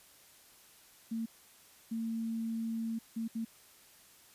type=tone bursts at uneven times; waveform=sine; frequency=226.6 Hz; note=A#3; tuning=49 cents flat; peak=-33 dBFS; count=4; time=1.11-1.26 / 1.91-2.99 / 3.16-3.28 / 3.35-3.45 s; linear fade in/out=10 ms; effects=white hiss -60 dBFS RMS until 4.34 s + resampled to 32000 Hz